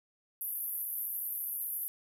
pink band-pass noise, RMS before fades -37 dBFS, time 0.41-1.88 s, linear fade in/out 0 ms, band 11000 to 14000 Hz, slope 96 dB/octave, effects none

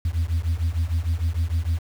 sine beating tone pair, 79.5 / 86.1 Hz, D#2 / F2, +38 / -24 cents, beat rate 6.6 Hz, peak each -22 dBFS, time 0.05-1.79 s, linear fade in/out 5 ms, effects tanh soft clip ceiling -17 dBFS + 7-bit

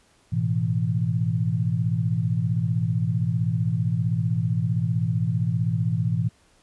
sine chord, A suspended second, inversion none, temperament equal with one note detuned, 107.99 / 123.47 / 164.81 Hz, A2 / B2 / E3, -32 / 0 / 0 cents, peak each -25 dBFS, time 0.32-6.29 s, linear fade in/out 10 ms, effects pink hiss -60 dBFS RMS until 6.62 s + resampled to 24000 Hz

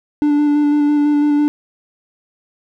triangle tone with vibrato, 293.7 Hz, D4, in tune, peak -9 dBFS, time 0.22-1.48 s, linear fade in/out 0 ms, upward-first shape square, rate 6 Hz, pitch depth 13 cents each way, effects none

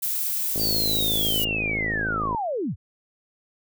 violet noise, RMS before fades -26 dBFS, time 0.02-1.45 s, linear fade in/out 10 ms
click train, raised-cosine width 2 ms, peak -17 dBFS, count 97, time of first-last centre 0.56-2.348 s, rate 53.7 Hz
sine linear sweep, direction down, 4700 to 59.5 Hz, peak -24 dBFS, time 0.58-2.76 s, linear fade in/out 50 ms
effects none

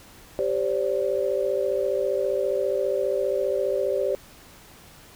sine chord, G suspended fourth, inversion none, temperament equal with one note detuned, 392 / 523.3 / 578.2 Hz, G4 / C5 / D5, 0 / 0 / -27 cents, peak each -26 dBFS, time 0.39-4.15 s, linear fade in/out 0 ms, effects pink hiss -49 dBFS RMS until 5.15 s

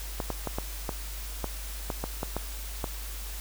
clicks, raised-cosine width 1 ms, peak -16 dBFS, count 11, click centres 0.202 / 0.303 / 0.473 / 0.585 / 0.892 / 1.443 / 1.902 / 2.04 / 2.231 / 2.366 / 2.842 s, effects added 50 Hz sine -36 dBFS peak until 3.4 s + white hiss -42 dBFS RMS until 3.4 s

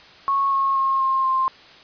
sine tone with pitch steps, 1100 / 1088 / 1076.1 / 1064.4 / 1052.8 Hz, C#6 / C#6 / C6 / C6 / C6, -14 / -33 / +48 / +29 / +10 cents, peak -17 dBFS, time 0.28-1.48 s, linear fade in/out 0 ms, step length 240 ms, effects white hiss -46 dBFS RMS until 1.83 s + resampled to 11025 Hz

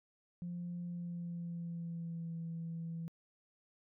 sine tone with pitch glide, 174.61 to 165.67 Hz, F3 to E3, 0 to +9 cents, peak -38 dBFS, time 0.42-3.08 s, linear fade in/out 0 ms, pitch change -91 cents, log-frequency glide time 0.83-2.37 s, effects tanh soft clip ceiling -35 dBFS

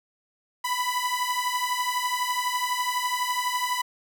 sawtooth beating tone pair, 987 / 999 Hz, B5 / B5, -1 / +20 cents, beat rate 12 Hz, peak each -24 dBFS, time 0.64-3.82 s, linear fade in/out 10 ms, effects none

